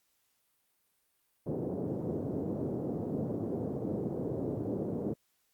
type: band-pass noise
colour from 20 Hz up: white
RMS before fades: -35 dBFS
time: 1.46-5.14 s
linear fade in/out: 10 ms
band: 100 to 460 Hz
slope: 24 dB/octave
effects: white hiss -75 dBFS RMS until 5.53 s + Opus 48 kbps